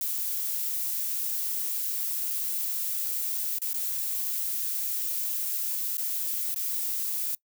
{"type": "noise with dropouts", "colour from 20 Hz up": "violet", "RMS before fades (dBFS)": -30, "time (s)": [0.01, 7.35], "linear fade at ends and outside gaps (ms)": 2, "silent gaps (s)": [[3.587, 3.617], [3.732, 3.742], [5.971, 5.98], [6.544, 6.56]], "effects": ["noise-tail reverb RT60 0.1 s tail -23 dB re dry"]}